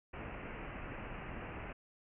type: low-pass noise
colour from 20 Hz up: pink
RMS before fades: -45 dBFS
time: 0.13-1.73 s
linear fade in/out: 10 ms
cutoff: 2800 Hz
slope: 96 dB/octave
effects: none